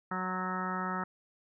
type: harmonic tone with a mistuned harmonic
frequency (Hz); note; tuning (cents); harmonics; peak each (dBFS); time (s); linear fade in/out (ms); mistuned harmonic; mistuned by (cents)
185; F#3; 0; 1 / 2 / 3 / 4 / 5 / 6 / 7 / 8 / 9 / 10; -37 / -44 / -47 / -43 / -40 / -45 / -36 / -46 / -46 / -44; 0.11-1.04; 5; 6; -34
effects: none